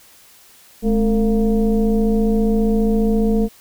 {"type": "tone with frequency modulation", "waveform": "sine", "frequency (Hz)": 213.6, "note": "G#3", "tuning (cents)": 49, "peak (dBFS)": -13, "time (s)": [0.82, 3.49], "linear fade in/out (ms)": 50, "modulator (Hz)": 241, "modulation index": 1, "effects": ["white hiss -48 dBFS RMS until 3.6 s"]}